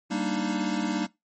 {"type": "chord", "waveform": "square", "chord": "Eb major seventh", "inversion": "first", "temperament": "equal", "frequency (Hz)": [196, 233.1, 293.7, 311.1], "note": ["G3", "Bb3", "D4", "Eb4"], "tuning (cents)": [0, 0, 0, 0], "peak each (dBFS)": -32, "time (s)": [0.1, 1.07], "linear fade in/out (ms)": 20, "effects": ["noise-tail reverb RT60 0.2 s tail -21 dB re dry", "MP3 32 kbps"]}